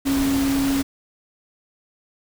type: tone in noise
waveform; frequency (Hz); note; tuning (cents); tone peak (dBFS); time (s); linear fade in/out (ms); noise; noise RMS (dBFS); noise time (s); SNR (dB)
sine; 274.3; C#4; -18; -18; 0.05-0.83; 20; pink; -28; 0.05-0.83; +7
effects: none